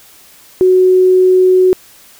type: tone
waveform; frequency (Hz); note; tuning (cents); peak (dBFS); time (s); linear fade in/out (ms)
sine; 370; F#4; 0; -5; 0.61-1.73; 0
effects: white hiss -42 dBFS RMS until 2.19 s